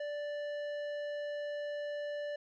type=tone with tanh clipping; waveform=triangle; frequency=586 Hz; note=D5; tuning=4 cents flat; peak=-38 dBFS; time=0-2.36 s; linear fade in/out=5 ms; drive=16 dB; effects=none